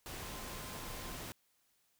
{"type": "tone in noise", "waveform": "sine", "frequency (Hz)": 1040, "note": "C6", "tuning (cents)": -11, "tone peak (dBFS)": -54, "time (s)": [0.22, 1.17], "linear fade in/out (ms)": 0, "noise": "pink", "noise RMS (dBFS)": -45, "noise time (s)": [0.06, 1.32], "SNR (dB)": -12, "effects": ["white hiss -75 dBFS RMS until 1.99 s"]}